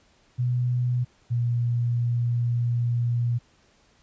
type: tone pair in turn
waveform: sine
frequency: 123.47 / 119.54 Hz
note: B2 / A#2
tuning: 0 / +44 cents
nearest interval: minor second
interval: 56 cents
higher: first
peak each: -21 dBFS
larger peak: neither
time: 0.38-1.05 / 1.3-3.39 s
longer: second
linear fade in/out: 20 ms
effects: pink hiss -61 dBFS RMS until 4.02 s + resampled to 16000 Hz